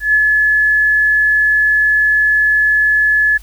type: tone with ADSR envelope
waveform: sine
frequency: 1713 Hz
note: A6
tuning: 47 cents flat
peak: -7 dBFS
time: 0-3.38 s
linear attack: 140 ms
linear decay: 48 ms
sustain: -2 dB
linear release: 15 ms
effects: added 50 Hz sine -34 dBFS peak until 3.42 s + white hiss -46 dBFS RMS until 3.42 s